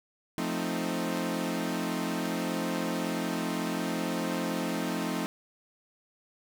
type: chord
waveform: sawtooth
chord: F dominant seventh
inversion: none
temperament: equal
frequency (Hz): 174.61 / 220 / 261.6 / 311.1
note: F3 / A3 / C4 / Eb4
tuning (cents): 0 / 0 / 0 / 0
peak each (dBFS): -31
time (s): 0.38-5.26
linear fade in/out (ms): 0
effects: none